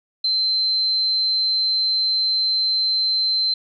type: tone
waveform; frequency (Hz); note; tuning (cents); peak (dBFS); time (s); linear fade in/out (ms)
sine; 4100; C8; -36; -17; 0.24-3.54; 5
effects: none